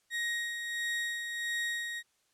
35% pulse tone with tremolo, 1880 Hz, A#6, 14 cents sharp, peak -29 dBFS, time 0.1-2.03 s, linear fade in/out 50 ms, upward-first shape sine, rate 1.5 Hz, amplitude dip 45%, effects white hiss -73 dBFS RMS until 2.33 s + low-pass 10000 Hz 12 dB/octave

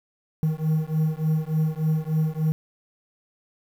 triangle beating tone pair, 155.2 / 158.6 Hz, D#3 / D#3, -4 / +33 cents, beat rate 3.4 Hz, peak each -22 dBFS, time 0.43-2.52 s, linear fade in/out 0 ms, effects 8-bit

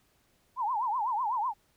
sine tone with vibrato, 931 Hz, A#5, 2 cents flat, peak -27 dBFS, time 0.56-1.54 s, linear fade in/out 50 ms, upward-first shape triangle, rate 8 Hz, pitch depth 260 cents each way, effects pink hiss -69 dBFS RMS until 1.76 s

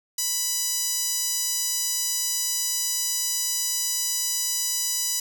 sawtooth tone with high-pass filter, 988 Hz, B5, in tune, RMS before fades -26 dBFS, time 0.18-5.2 s, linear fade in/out 5 ms, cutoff 6100 Hz, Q 1.7, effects none

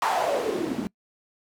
white noise with band-pass filter sweep, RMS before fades -26 dBFS, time 0.02-0.87 s, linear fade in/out 0 ms, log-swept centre 990 to 210 Hz, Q 5.3, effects noise-tail reverb RT60 0.1 s tail -24 dB re dry

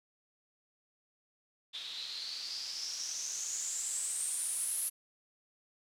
blue noise with low-pass filter sweep, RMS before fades -38 dBFS, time 1.73-4.9 s, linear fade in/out 20 ms, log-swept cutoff 3600 to 11000 Hz, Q 8, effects none

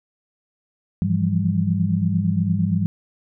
sine tone cluster, 101.8 / 166.1 / 174.8 / 197.6 Hz, G#2 / E3 / F3 / G3, -34 / +13 / +2 / +14 cents, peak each -23 dBFS, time 1.02-2.86 s, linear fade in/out 0 ms, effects none

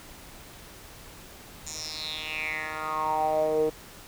10% pulse tone with band-pass filter sweep, 155.6 Hz, D#3, in tune, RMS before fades -29 dBFS, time 1.66-3.7 s, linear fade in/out 10 ms, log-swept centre 6900 to 410 Hz, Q 6, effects pink hiss -47 dBFS RMS until 4.07 s

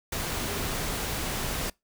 sine tone in noise, 403.2 Hz, G4, 49 cents sharp, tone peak -41 dBFS, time 0.47-0.69 s, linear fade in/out 5 ms, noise pink, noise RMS -31 dBFS, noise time 0.12-1.7 s, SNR -13 dB, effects noise-tail reverb RT60 0.2 s tail -25 dB re dry

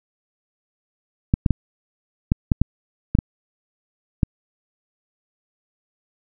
clicks, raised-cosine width 5 ms, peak -3 dBFS, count 9, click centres 1.339 / 1.462 / 1.507 / 2.319 / 2.518 / 2.616 / 3.151 / 3.188 / 4.232 s, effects none

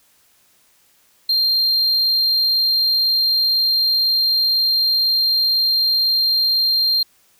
triangle tone, 4186 Hz, C8, in tune, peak -13 dBFS, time 1.29-7.03 s, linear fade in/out 5 ms, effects white hiss -57 dBFS RMS until 7.39 s

